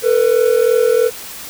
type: tone pair together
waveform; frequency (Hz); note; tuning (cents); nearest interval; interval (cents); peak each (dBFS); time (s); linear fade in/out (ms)
triangle; 449.3 / 492.3; A4 / B4; +36 / -6; major second; 158; -11; 0.02-1.11; 50
effects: white hiss -31 dBFS RMS until 1.49 s